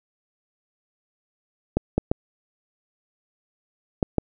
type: clicks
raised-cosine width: 2 ms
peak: -6 dBFS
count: 5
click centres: 1.77 / 1.98 / 2.115 / 4.028 / 4.183 s
effects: none